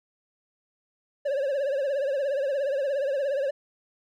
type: tone with vibrato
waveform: triangle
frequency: 554.4 Hz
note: C#5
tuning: in tune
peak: -22 dBFS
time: 1.25-3.51 s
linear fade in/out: 10 ms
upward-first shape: triangle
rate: 17 Hz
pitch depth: 120 cents each way
effects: none